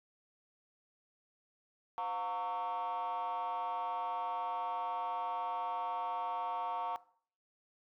sine tone with frequency modulation, 916 Hz, A#5, 31 cents flat, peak -32 dBFS, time 1.98-6.96 s, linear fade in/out 0 ms, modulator 202 Hz, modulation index 1.1, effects noise-tail reverb RT60 0.5 s tail -19 dB re dry + tanh soft clip ceiling -33 dBFS

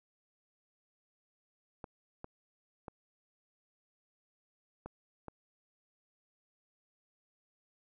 clicks, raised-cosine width 1 ms, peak -29 dBFS, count 5, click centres 1.842 / 2.244 / 2.882 / 4.86 / 5.283 s, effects none

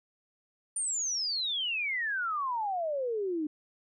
sine exponential sweep, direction down, 9270 to 294.4 Hz, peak -29 dBFS, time 0.76-3.47 s, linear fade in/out 5 ms, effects none

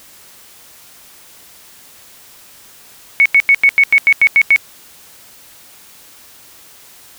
sine tone bursts, 2217 Hz, C#7, in tune, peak -5 dBFS, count 10, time 3.2-4.561 s, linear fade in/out 0 ms, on 56 ms, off 89 ms, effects white hiss -42 dBFS RMS until 7.18 s

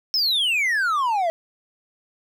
triangle exponential sweep, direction down, 5400 to 642 Hz, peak -17 dBFS, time 0.14-1.3 s, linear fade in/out 0 ms, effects none

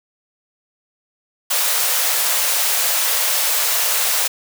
white high-pass noise, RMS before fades -18 dBFS, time 1.5-4.28 s, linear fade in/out 10 ms, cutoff 460 Hz, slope 96 dB/octave, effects none

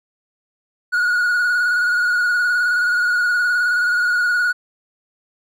triangle tone with vibrato, 1449 Hz, F#6, 37 cents flat, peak -13 dBFS, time 0.92-4.53 s, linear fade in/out 20 ms, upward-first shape square, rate 19 Hz, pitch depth 30 cents each way, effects none

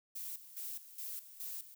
violet noise with tremolo, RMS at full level -43 dBFS, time 0.15-1.75 s, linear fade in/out 10 ms, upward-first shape square, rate 2.4 Hz, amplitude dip 75%, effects none

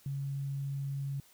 sine tone, 138.59 Hz, C#3, in tune, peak -33 dBFS, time 0.06-1.2 s, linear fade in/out 2 ms, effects white hiss -62 dBFS RMS until 1.33 s

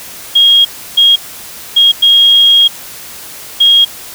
sine tone bursts at uneven times, 3266 Hz, G#7, 30 cents flat, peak -3 dBFS, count 5, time 0.35-0.65 / 0.97-1.16 / 1.76-1.92 / 2.02-2.68 / 3.6-3.85 s, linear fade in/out 10 ms, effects white hiss -29 dBFS RMS until 4.14 s

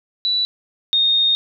sine tone pair in turn, 3951 / 3692 Hz, B7 / A#7, 0 / -17 cents, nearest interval minor second, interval 117 cents, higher first, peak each -16 / -13 dBFS, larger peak second, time 0.25-0.45 / 0.93-1.35 s, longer second, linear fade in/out 0 ms, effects none

